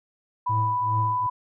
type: tone with pitch glide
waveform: sine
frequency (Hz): 989 to 995.3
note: B5 to B5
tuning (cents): +2 to +13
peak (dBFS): -22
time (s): 0.46-1.3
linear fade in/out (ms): 10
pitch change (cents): +11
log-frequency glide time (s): 0.74-1.14
type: tone with tremolo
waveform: triangle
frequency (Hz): 110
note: A2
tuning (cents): 0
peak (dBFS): -20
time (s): 0.49-1.27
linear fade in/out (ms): 10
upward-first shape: triangle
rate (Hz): 2.5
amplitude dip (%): 100
effects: none